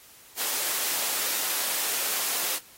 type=high-pass noise; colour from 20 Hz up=white; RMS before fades=-28 dBFS; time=0.36-2.6 s; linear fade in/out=50 ms; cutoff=360 Hz; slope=12 dB/octave; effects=white hiss -52 dBFS RMS until 2.77 s + AAC 48 kbps